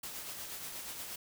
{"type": "noise with tremolo", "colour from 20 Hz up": "white", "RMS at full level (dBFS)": -42, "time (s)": [0.03, 1.16], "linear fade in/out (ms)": 5, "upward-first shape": "sine", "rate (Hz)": 8.4, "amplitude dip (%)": 35, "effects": []}